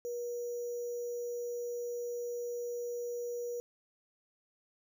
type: tone with sample-and-hold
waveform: sine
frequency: 480 Hz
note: B4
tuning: 49 cents flat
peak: -35 dBFS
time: 0.05-3.6 s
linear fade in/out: 0 ms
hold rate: 6300 Hz
effects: none